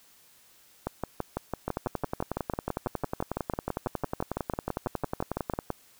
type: two click trains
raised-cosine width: 1 ms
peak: -15 / -15 dBFS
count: 44 / 30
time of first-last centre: 1.68-5.589 / 0.87-5.703 s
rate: 11 / 6 Hz
effects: white hiss -59 dBFS RMS until 5.99 s